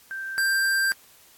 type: tone pair in turn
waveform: sine / square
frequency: 1568 / 1578.9 Hz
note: G6 / G6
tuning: 0 / +12 cents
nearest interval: unison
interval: 12 cents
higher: second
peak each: -30 / -21 dBFS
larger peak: second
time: 0.11-0.38 / 0.38-0.92 s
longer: second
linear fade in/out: 0 ms
effects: white hiss -54 dBFS RMS until 1.37 s + AAC 64 kbps